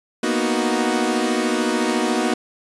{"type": "chord", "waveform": "sawtooth", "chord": "B major seventh", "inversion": "third", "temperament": "equal", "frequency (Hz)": [233.1, 246.9, 311.1, 370], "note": ["A#3", "B3", "D#4", "F#4"], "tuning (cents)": [0, 0, 0, 0], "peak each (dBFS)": -20, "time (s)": [0.23, 2.34], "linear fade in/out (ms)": 5, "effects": ["resampled to 24000 Hz"]}